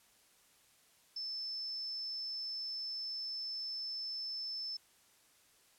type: tone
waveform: sine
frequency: 5274 Hz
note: E8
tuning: in tune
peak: -38 dBFS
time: 1.16-4.77 s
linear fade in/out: 5 ms
effects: white hiss -67 dBFS RMS until 5.78 s + low-pass 12000 Hz 12 dB/octave